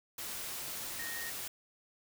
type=tone in noise; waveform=sine; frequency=1857 Hz; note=A#6; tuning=7 cents flat; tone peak=-41 dBFS; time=0.99-1.3 s; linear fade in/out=5 ms; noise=white; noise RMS=-41 dBFS; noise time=0.18-1.48 s; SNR=-3 dB; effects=none